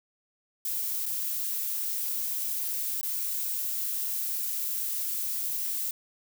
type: noise with dropouts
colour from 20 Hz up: violet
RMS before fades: -31 dBFS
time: 0.65-5.91 s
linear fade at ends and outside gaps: 2 ms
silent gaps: 1.057-1.062 / 3.012-3.03 s
effects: none